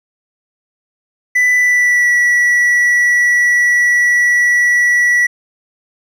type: tone with pitch glide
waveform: triangle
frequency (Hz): 1989 to 1945.8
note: B6 to B6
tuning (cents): +12 to -26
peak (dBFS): -7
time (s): 1.35-5.27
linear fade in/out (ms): 10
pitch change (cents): -38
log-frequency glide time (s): 1.55-2.12
effects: none